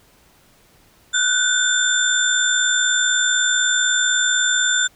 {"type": "tone cluster", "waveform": "sine", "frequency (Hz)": [1468, 1528, 3544, 7200], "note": ["F#6", "G6", "A7", "A8"], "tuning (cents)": [-14, -45, 12, 39], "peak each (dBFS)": -21, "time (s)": [1.13, 4.88], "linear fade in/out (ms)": 20, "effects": ["pink hiss -54 dBFS RMS until 4.95 s"]}